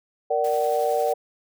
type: chord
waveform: sine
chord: Bb augmented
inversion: none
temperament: equal with one note detuned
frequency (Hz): 466.2 / 587.3 / 756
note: Bb4 / D5 / F#5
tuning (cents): 0 / 0 / +37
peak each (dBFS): -24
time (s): 0.3-1.14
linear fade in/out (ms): 10
type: noise with tremolo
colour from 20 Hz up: white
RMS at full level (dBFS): -41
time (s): 0.44-1.13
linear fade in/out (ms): 5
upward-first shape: triangle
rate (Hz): 11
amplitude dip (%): 30
effects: none